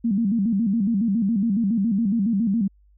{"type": "tone with vibrato", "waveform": "sine", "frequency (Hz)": 212.8, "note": "G#3", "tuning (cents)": 42, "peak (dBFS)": -18, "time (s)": [0.04, 2.68], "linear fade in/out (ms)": 10, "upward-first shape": "square", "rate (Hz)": 7.2, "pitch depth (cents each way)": 150, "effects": ["added 50 Hz sine -53 dBFS peak until 2.97 s"]}